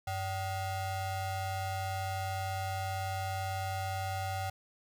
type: ring-modulated tone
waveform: square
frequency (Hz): 335.8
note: E4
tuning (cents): +32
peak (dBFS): -31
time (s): 0.07-4.5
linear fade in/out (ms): 5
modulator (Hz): 431
effects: 11-bit